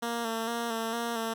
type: tone with vibrato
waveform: 10% pulse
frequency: 230 Hz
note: A#3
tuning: 23 cents flat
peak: -22 dBFS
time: 0.02-1.34 s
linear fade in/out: 10 ms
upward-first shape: square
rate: 2.2 Hz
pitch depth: 31 cents each way
effects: none